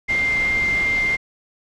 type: tone in noise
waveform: sine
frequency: 2101 Hz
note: C7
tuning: 7 cents sharp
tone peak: -17 dBFS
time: 0.08-1.17 s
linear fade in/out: 20 ms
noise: pink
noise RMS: -30 dBFS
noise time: 0.08-1.17 s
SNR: +10 dB
effects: low-pass 5000 Hz 12 dB/octave